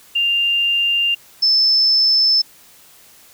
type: tone pair in turn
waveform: sine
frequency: 2794 / 5265 Hz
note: F7 / E8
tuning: 0 / -3 cents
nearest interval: major seventh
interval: 1097 cents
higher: second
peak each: -14 / -11 dBFS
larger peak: second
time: 0.15-1.15 / 1.42-2.42 s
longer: neither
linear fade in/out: 10 ms
effects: white hiss -47 dBFS RMS until 3.33 s